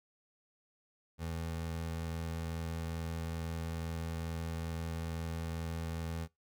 25% pulse tone, 82.3 Hz, E2, 2 cents flat, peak -33 dBFS, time 1.18-6.28 s, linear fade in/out 50 ms, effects noise-tail reverb RT60 0.2 s tail -23 dB re dry

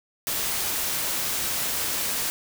white noise, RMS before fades -27 dBFS, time 0.27-2.3 s, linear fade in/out 0 ms, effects none

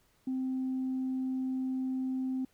sine tone, 260.2 Hz, C4, 9 cents flat, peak -29 dBFS, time 0.27-2.45 s, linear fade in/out 5 ms, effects tanh soft clip ceiling -27 dBFS + pink hiss -69 dBFS RMS until 2.53 s

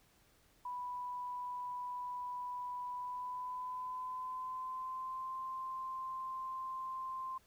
sine tone with pitch glide, 987.8 to 1045.3 Hz, B5 to C6, 0 to -2 cents, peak -39 dBFS, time 0.65-7.38 s, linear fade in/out 5 ms, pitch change +98 cents, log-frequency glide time 2.91-5.36 s, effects pink hiss -69 dBFS RMS until 7.46 s

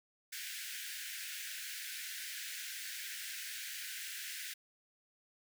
pink high-pass noise, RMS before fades -44 dBFS, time 0.32-4.54 s, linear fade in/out 10 ms, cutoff 1500 Hz, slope 96 dB/octave, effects none

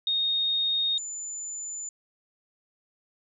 sine tone pair in turn, 3708 / 7036 Hz, A#7 / A8, -10 / -1 cents, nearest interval major seventh, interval 1109 cents, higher second, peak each -23 / -33 dBFS, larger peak first, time 0.07-0.98 / 0.98-1.89 s, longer neither, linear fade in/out 2 ms, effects none

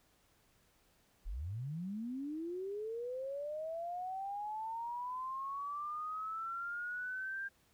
sine linear sweep, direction up, 33.62 to 1600 Hz, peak -38 dBFS, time 1.25-7.49 s, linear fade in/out 20 ms, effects pink hiss -71 dBFS RMS until 7.73 s

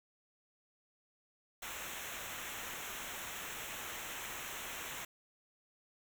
pink noise with comb filter, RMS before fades -44 dBFS, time 1.62-5.05 s, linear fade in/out 5 ms, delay 0.21 ms, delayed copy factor -0.8, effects none

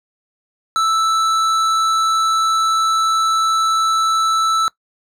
sine tone with hard clipping, 1318.5 Hz, E6, in tune, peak -15 dBFS, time 0.76-4.68 s, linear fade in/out 0 ms, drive 11 dB, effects noise-tail reverb RT60 0.1 s tail -21 dB re dry

